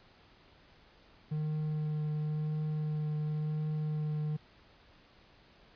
triangle tone with vibrato, 152.7 Hz, D#3, 32 cents flat, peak -29 dBFS, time 1.31-4.37 s, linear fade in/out 10 ms, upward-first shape triangle, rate 0.95 Hz, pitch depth 13 cents each way, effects pink hiss -61 dBFS RMS until 5.75 s + resampled to 11025 Hz

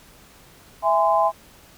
sine chord, E augmented, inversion none, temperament just, 659.3 / 824.1 / 1030.1 Hz, E5 / G#5 / B#5, 0 / -14 / -27 cents, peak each -20 dBFS, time 0.82-1.32 s, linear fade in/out 50 ms, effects pink hiss -50 dBFS RMS until 1.77 s

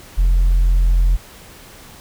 sine tone with tanh clipping, 43.38 Hz, F1, 11 cents flat, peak -11 dBFS, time 0.17-1.17 s, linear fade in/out 20 ms, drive 1 dB, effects pink hiss -41 dBFS RMS until 2 s

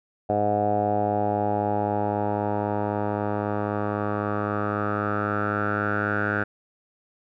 10% pulse tone with low-pass filter sweep, 103.83 Hz, G#2, in tune, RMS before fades -25 dBFS, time 0.29-6.44 s, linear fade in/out 10 ms, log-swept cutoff 700 to 1500 Hz, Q 6.6, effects none

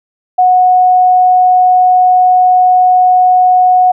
sine tone, 733 Hz, F#5, 16 cents flat, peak -4 dBFS, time 0.38-3.92 s, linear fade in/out 10 ms, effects none

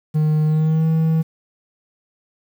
triangle tone with pitch glide, 153.8 to 160.61 Hz, D#3 to E3, -20 to -45 cents, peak -12 dBFS, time 0.14-1.23 s, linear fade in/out 20 ms, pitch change +75 cents, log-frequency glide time 0.45-0.86 s, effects 8-bit

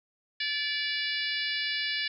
harmonic tone with a mistuned harmonic, 579 Hz, D5, 25 cents flat, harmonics 3 / 4 / 5 / 6 / 7 / 8 / 9, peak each -34 / -35 / -36 / -37 / -37 / -38 / -39 dBFS, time 0.4-2.08 s, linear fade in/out 5 ms, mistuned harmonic 9, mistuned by -31 cents, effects none

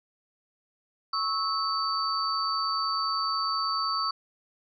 sine tone cluster, 1104 / 1300 / 4575 Hz, C#6 / E6 / D8, -7 / -24 / -46 cents, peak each -30 dBFS, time 1.13-4.11 s, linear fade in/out 5 ms, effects none

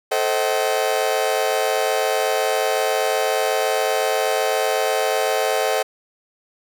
40% pulse chord, A diminished seventh, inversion none, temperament just, 440 / 528 / 633.6 / 760.3 Hz, A4 / C5 / Eb5 / Gb5, 0 / +16 / +31 / +47 cents, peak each -23 dBFS, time 0.11-5.83 s, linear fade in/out 10 ms, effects none

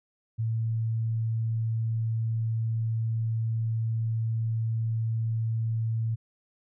sine tone, 112.8 Hz, A2, 44 cents sharp, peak -25 dBFS, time 0.38-6.16 s, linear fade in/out 20 ms, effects none

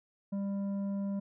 sine tone with tanh clipping, 198.5 Hz, G3, 22 cents sharp, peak -33 dBFS, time 0.32-1.2 s, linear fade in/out 10 ms, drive 8 dB, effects none

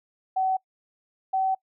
sine tone pair in turn, 757 / 763.1 Hz, F#5 / G5, +39 / -47 cents, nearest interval unison, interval 14 cents, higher second, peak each -21 dBFS, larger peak neither, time 0.36-0.57 / 1.33-1.55 s, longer second, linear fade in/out 10 ms, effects noise-tail reverb RT60 0.1 s tail -24 dB re dry

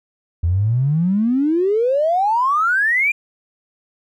triangle exponential sweep, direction up, 80.6 to 2441 Hz, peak -10 dBFS, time 0.43-3.12 s, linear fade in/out 10 ms, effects tanh soft clip ceiling -12 dBFS

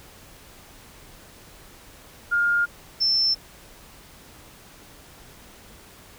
sine tone pair in turn, 1413 / 5335 Hz, F6 / E8, +20 / +20 cents, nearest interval octave + major seventh, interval 2300 cents, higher second, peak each -18 dBFS, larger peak neither, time 2.31-2.66 / 3-3.35 s, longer neither, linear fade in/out 20 ms, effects pink hiss -48 dBFS RMS until 6.18 s

